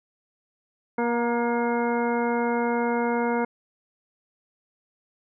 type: harmonic tone with a mistuned harmonic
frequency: 237.6 Hz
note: A#3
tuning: 33 cents sharp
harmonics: 1 / 2 / 3 / 4 / 5 / 6 / 7 / 9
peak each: -26 / -26 / -32 / -29 / -42 / -34 / -41 / -37 dBFS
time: 0.98-3.45 s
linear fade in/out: 5 ms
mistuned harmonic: 4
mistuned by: -22 cents
effects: none